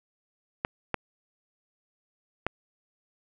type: clicks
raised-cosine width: 0.5 ms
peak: -11 dBFS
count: 3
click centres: 0.649 / 0.943 / 2.466 s
effects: none